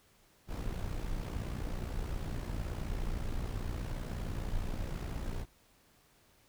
brown noise with amplitude modulation, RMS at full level -34 dBFS, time 0.47-5.46 s, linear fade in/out 50 ms, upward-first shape sine, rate 59.3 Hz, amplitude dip 60%, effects pink hiss -66 dBFS RMS until 6.48 s

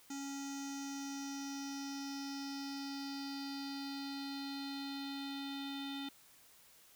square tone with low-pass filter sweep, 277.2 Hz, C#4, in tune, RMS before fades -43 dBFS, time 0.1-6.09 s, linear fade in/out 5 ms, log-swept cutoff 6700 to 3600 Hz, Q 6.1, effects white hiss -63 dBFS RMS until 6.95 s

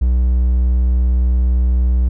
triangle tone, 61.74 Hz, B1, in tune, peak -9 dBFS, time 0.01-2.09 s, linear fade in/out 10 ms, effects none

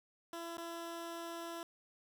15% pulse tone with dropouts, 336.6 Hz, E4, 36 cents sharp, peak -36 dBFS, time 0.33-1.63 s, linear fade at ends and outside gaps 1 ms, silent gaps 0.571-0.58 s, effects none

